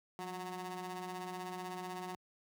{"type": "ring-modulated tone", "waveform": "20% pulse", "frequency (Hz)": 185, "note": "F#3", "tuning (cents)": 0, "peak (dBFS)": -33, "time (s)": [0.19, 2.15], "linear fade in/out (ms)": 0, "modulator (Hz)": 547, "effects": ["high-pass 100 Hz 12 dB/octave"]}